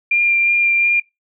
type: tone with vibrato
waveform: sine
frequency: 2391 Hz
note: D7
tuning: 30 cents sharp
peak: -12 dBFS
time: 0.11-1 s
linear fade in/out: 5 ms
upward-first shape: sine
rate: 2.8 Hz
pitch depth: 10 cents each way
effects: noise-tail reverb RT60 0.2 s tail -21 dB re dry

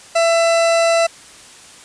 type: tone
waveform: 40% pulse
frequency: 668 Hz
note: E5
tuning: 23 cents sharp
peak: -11 dBFS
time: 0.15-1.07 s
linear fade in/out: 10 ms
effects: white hiss -41 dBFS RMS until 1.84 s + resampled to 22050 Hz

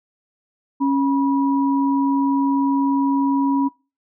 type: tone pair together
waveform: sine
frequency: 275.2 / 971.4 Hz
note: C#4 / B5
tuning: -12 / -29 cents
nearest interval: octave + minor seventh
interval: 2183 cents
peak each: -16 / -23 dBFS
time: 0.8-3.69 s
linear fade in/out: 20 ms
effects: noise-tail reverb RT60 0.3 s tail -23 dB re dry

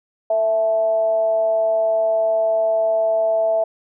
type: tone with frequency modulation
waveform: sine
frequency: 659.3 Hz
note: E5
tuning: in tune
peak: -15 dBFS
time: 0.3-3.64 s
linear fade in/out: 5 ms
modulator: 211 Hz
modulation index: 0.29
effects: none

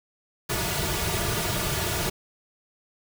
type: noise with comb filter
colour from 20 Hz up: pink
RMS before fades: -27 dBFS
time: 0.49-2.1 s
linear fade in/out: 10 ms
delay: 3.8 ms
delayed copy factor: -0.85
effects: none

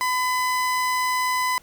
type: tone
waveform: 30% pulse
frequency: 1007 Hz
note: B5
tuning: 33 cents sharp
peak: -18 dBFS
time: 0.01-1.58 s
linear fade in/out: 0 ms
effects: pink hiss -54 dBFS RMS until 1.62 s

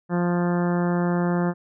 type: harmonic tone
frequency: 175.2 Hz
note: F3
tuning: 6 cents sharp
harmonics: 1 / 2 / 3 / 4 / 5 / 6 / 7 / 8 / 9 / 10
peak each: -21 / -27 / -31 / -33 / -35 / -37 / -38 / -39 / -40 / -41 dBFS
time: 0.09-1.54 s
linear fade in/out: 50 ms
effects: none

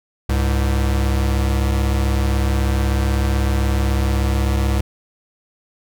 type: tone pair together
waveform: square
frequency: 67.7 / 103.83 Hz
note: C#2 / G#2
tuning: -40 / 0 cents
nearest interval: perfect fifth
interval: 740 cents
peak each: -17 / -23 dBFS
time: 0.29-4.81 s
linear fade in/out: 5 ms
effects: none

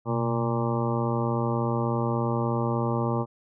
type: harmonic tone with a mistuned harmonic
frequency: 116.54 Hz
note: A#2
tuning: in tune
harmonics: 1 / 2 / 3 / 4 / 5 / 7 / 8 / 9 / 10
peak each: -27 / -30 / -32 / -33 / -34 / -35 / -36 / -37 / -37 dBFS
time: 0.05-3.26 s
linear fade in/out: 50 ms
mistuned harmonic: 1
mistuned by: +95 cents
effects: none

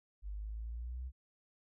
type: exponential sweep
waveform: sine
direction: up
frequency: 49 to 65 Hz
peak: -39 dBFS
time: 0.22-1.12 s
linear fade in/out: 50 ms
effects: none

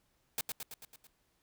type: noise with echo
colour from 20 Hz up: white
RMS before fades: -34 dBFS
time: 0.38-0.41 s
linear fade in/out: 2 ms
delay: 110 ms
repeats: 6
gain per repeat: -4 dB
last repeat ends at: 1.07 s
effects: pink hiss -75 dBFS RMS until 1.42 s

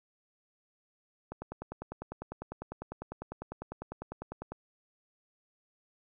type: click train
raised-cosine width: 1 ms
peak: -26 dBFS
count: 33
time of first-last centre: 1.32-4.52 s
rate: 10 Hz
effects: none

